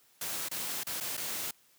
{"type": "noise with dropouts", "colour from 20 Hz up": "white", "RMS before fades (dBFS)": -36, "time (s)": [0.21, 1.51], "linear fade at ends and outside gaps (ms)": 5, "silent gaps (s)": [[0.487, 0.512], [0.835, 0.867], [1.003, 1.007], [1.169, 1.175]], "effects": ["white hiss -65 dBFS RMS until 1.78 s", "high-pass 100 Hz 12 dB/octave"]}